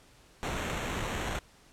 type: noise with sample-and-hold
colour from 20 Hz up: pink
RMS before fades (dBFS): -34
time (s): 0.43-1.39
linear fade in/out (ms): 0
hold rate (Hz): 4900
effects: pink hiss -59 dBFS RMS until 1.72 s + low-pass 10000 Hz 12 dB/octave